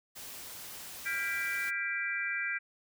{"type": "noise", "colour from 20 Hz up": "white", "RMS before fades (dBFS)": -45, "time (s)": [0.15, 1.71], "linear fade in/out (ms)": 20}
{"type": "chord", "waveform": "sine", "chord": "G dominant seventh", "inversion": "third", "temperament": "equal with one note detuned", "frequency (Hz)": [1396.9, 1604.6, 1975.5, 2349], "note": ["F6", "G6", "B6", "D7"], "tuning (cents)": [0, 40, 0, 0], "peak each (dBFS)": [-41, -35, -37, -36], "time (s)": [1.05, 2.59], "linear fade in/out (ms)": 20}
{"effects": []}